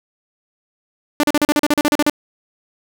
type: tone bursts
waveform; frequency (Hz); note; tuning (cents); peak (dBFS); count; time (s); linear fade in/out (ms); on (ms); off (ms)
sawtooth; 295.4; D4; +10; -8; 13; 1.2-2.097; 0; 33; 39
effects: none